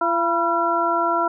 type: harmonic tone with a mistuned harmonic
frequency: 340 Hz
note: F4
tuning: 46 cents flat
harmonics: 1 / 2 / 3 / 4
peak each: -26 / -23 / -22 / -22 dBFS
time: 0.01-1.28 s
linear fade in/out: 5 ms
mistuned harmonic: 3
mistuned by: -69 cents
effects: none